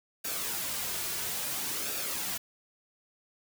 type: noise with flanger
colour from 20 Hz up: white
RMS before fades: -34 dBFS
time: 0.24-2.38 s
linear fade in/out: 10 ms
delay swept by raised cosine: 0.96 to 3.86 ms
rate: 0.59 Hz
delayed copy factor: -0.5
effects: none